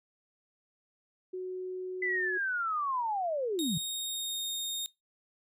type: tone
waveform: sine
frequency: 369.3 Hz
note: F#4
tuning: 3 cents flat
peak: -34 dBFS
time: 1.33-2.38 s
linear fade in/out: 10 ms
type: linear sweep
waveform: sine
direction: down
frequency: 2025 to 138.59 Hz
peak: -29 dBFS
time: 2.02-3.78 s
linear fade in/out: 5 ms
type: tone with pitch glide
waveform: sawtooth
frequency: 3729 to 3695 Hz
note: A#7 to A#7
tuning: 0 to -16 cents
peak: -30 dBFS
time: 3.59-4.86 s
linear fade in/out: 0 ms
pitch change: -16 cents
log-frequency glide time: 3.71-4.53 s
effects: noise-tail reverb RT60 0.2 s tail -21 dB re dry